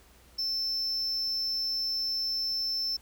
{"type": "tone", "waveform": "triangle", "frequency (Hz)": 5320, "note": "E8", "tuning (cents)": 15, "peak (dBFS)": -27, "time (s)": [0.38, 2.97], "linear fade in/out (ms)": 10, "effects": ["added 60 Hz sine -58 dBFS peak until 3.01 s", "pink hiss -59 dBFS RMS until 3.01 s"]}